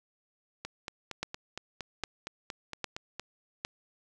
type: two click trains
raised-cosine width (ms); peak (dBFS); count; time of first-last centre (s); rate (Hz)
0.2; -15 / -20; 4 / 12; 1.23-3.649 / 0.65-3.196; 1.24 / 4.32
effects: none

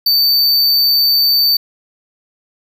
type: tone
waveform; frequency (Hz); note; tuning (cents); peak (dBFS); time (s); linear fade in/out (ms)
square; 4571; D8; -48; -10; 0.06-1.57; 5
effects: 7-bit

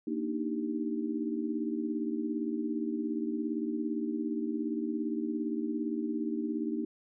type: chord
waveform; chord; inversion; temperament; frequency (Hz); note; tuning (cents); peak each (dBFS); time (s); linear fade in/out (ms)
sine; Eb major seventh; second; equal; 233.1 / 293.7 / 311.1 / 392; Bb3 / D4 / Eb4 / G4; 0 / 0 / 0 / 0; -35 / -37 / -34 / -40; 0.07-6.85; 5
effects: none

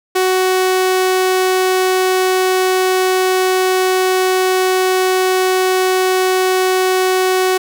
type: tone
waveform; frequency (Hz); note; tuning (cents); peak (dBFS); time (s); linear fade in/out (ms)
sawtooth; 372.5; F#4; +12; -8; 0.15-7.58; 10
effects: none

